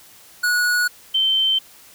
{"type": "tone pair in turn", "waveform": ["square", "sine"], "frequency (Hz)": [1461, 3103], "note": ["F#6", "G7"], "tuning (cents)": [-22, -18], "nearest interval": "octave + minor second", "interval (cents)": 1304, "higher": "second", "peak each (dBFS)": [-17, -15], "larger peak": "second", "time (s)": [[0.43, 0.88], [1.14, 1.59]], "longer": "neither", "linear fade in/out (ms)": 10, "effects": ["white hiss -47 dBFS RMS until 1.94 s"]}